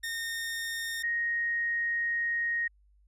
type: tone pair in turn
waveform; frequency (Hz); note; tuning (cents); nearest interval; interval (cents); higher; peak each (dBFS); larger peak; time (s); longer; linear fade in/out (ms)
sawtooth / sine; 1834 / 1870.4; A#6 / A#6; -29 / +5; unison; 34; second; -29 / -27; second; 0.03-1.03 / 1.03-2.68; second; 10
effects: added 50 Hz sine -60 dBFS peak until 3.07 s + resampled to 32000 Hz